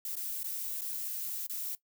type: noise with dropouts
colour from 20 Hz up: violet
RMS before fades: -37 dBFS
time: 0.05-1.75 s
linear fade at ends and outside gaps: 2 ms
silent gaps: 0.155-0.166 / 0.432-0.443 / 0.811-0.817 / 1.466-1.496 s
effects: noise-tail reverb RT60 0.1 s tail -18 dB re dry